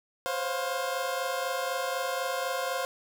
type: tone cluster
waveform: 25% pulse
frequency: 515 / 539 / 706 Hz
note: C5 / C#5 / F5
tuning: -28 / -49 / +19 cents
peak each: -30 dBFS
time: 0.26-2.85 s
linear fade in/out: 0 ms
effects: none